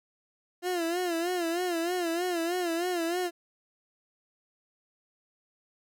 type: tone with vibrato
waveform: 30% pulse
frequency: 346.6 Hz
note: F4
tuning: 13 cents flat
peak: -25 dBFS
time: 0.62-3.31 s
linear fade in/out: 50 ms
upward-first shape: sine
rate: 3.2 Hz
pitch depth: 92 cents each way
effects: none